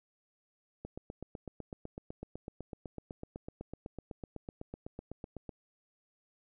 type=click train; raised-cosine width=2 ms; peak=-28 dBFS; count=38; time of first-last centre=0.85-5.492 s; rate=7.97 Hz; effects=none